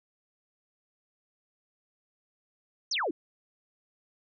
sine exponential sweep, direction down, 6460 to 275.9 Hz, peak -27 dBFS, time 2.91-3.11 s, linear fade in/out 5 ms, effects none

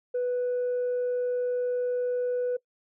sine tone, 493.9 Hz, B4, in tune, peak -23 dBFS, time 0.14-2.57 s, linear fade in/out 10 ms, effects noise-tail reverb RT60 0.1 s tail -22 dB re dry + tanh soft clip ceiling -23 dBFS

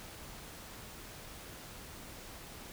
silence, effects pink hiss -49 dBFS RMS until 2.72 s

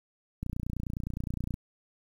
click train, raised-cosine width 5 ms, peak -21 dBFS, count 34, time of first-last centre 0.43-1.541 s, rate 29.7 Hz, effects 9-bit

